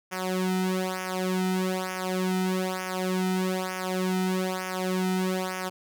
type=tone with flanger; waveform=sawtooth; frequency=185.6 Hz; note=F#3; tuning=6 cents sharp; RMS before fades=-28 dBFS; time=0.11-5.7 s; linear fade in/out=20 ms; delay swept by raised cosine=0.24 to 1.84 ms; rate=1.1 Hz; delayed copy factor=-0.9; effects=none